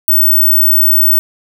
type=tone; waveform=sine; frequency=15830 Hz; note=B9; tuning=3 cents sharp; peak=-6 dBFS; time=0.08-1.19 s; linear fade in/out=0 ms; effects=none